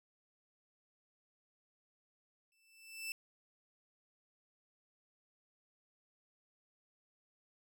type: tone with exponential growth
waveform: sawtooth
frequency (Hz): 2650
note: E7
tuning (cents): +9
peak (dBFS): -34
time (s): 2.52-3.12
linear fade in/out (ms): 1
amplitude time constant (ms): 130
effects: none